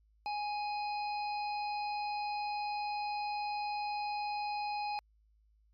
harmonic tone, 830.6 Hz, G#5, in tune, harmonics 1 / 3 / 5 / 6, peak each -34 / -44 / -48 / -50 dBFS, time 0.26-4.99 s, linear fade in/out 0 ms, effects added 53 Hz sine -65 dBFS peak until 5.73 s + MP3 64 kbps

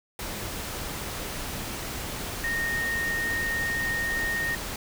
sine tone in noise, 1849 Hz, A#6, 15 cents flat, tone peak -26 dBFS, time 2.44-4.55 s, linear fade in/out 2 ms, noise pink, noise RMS -34 dBFS, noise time 0.19-4.76 s, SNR +5 dB, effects none

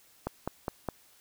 click train, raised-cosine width 1 ms, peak -17 dBFS, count 4, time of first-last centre 0.27-0.887 s, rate 4.86 Hz, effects white hiss -61 dBFS RMS until 1.2 s

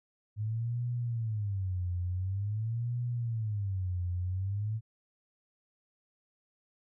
sine tone with vibrato, 103.83 Hz, G#2, in tune, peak -30 dBFS, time 0.36-4.81 s, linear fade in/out 50 ms, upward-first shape sine, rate 0.47 Hz, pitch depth 270 cents each way, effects none

